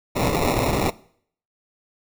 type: noise with sample-and-hold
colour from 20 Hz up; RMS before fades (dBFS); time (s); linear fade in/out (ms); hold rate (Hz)
white; -21; 0.15-0.91; 20; 1575
effects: noise-tail reverb RT60 0.6 s tail -21 dB re dry